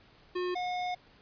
square tone pair in turn, 360.4 / 722.7 Hz, F#4 / F#5, -45 / -41 cents, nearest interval octave, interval 1204 cents, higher second, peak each -31 / -32 dBFS, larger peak first, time 0.35-0.55 / 0.55-0.95 s, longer second, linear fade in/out 10 ms, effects pink hiss -60 dBFS RMS until 1.21 s + resampled to 11025 Hz

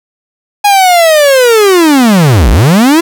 45% pulse linear two-way sweep, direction down then up, 830.6 to 46.34 to 344.6 Hz, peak -3 dBFS, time 0.64-3.01 s, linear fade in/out 10 ms, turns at 2.5 s, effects none

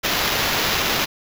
white noise with sample-and-hold, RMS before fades -21 dBFS, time 0.03-1.06 s, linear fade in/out 20 ms, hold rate 8820 Hz, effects none

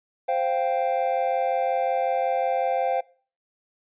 triangle chord, C suspended fourth, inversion none, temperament equal, 523.3 / 698.5 / 784 Hz, C5 / F5 / G5, 0 / 0 / 0 cents, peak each -24 dBFS, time 0.28-3.01 s, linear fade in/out 10 ms, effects noise-tail reverb RT60 0.4 s tail -21 dB re dry + resampled to 8000 Hz

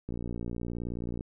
click train, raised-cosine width 3 ms, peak -23 dBFS, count 67, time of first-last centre 0.09-1.209 s, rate 59 Hz, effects none

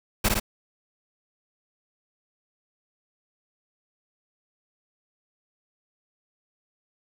pink noise with echo, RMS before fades -21 dBFS, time 0.24-0.29 s, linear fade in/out 10 ms, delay 55 ms, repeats 2, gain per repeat -2 dB, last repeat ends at 0.4 s, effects none

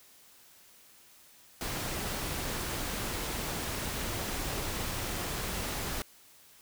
pink noise, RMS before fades -35 dBFS, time 1.61-6.02 s, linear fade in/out 0 ms, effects white hiss -58 dBFS RMS until 6.61 s

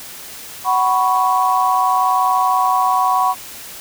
sine chord, F# suspended fourth, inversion none, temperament equal with one note detuned, 747.7 / 987.8 / 1108.7 Hz, F#5 / B5 / C#6, +18 / 0 / 0 cents, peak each -17 dBFS, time 0.64-3.35 s, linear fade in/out 50 ms, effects white hiss -34 dBFS RMS until 3.8 s

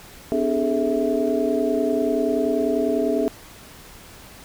sine tone cluster, 255 / 294.6 / 408.6 / 438.8 / 655 Hz, C4 / D4 / G#4 / A4 / E5, -44 / +6 / -28 / -5 / -11 cents, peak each -25 dBFS, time 0.32-3.28 s, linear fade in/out 0 ms, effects pink hiss -44 dBFS RMS until 4.44 s

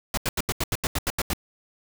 pink noise bursts, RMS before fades -25 dBFS, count 11, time 0.14-1.334 s, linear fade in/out 2 ms, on 34 ms, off 82 ms, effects none

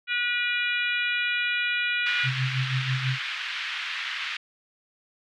harmonic tone, 484.6 Hz, B4, 33 cents flat, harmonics 3 / 4 / 5 / 6 / 7 / 8, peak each -28 / -33 / -27 / -33 / -37 / -39 dBFS, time 0.07-2.3 s, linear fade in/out 50 ms
white band-pass noise, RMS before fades -32 dBFS, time 2.06-4.37 s, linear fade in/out 5 ms, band 1400 to 3200 Hz, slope 24 dB/octave
sine tone with tremolo, 130.81 Hz, C3, in tune, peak -22 dBFS, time 2.23-3.19 s, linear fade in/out 50 ms, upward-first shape sine, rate 6.1 Hz, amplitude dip 65%
effects none

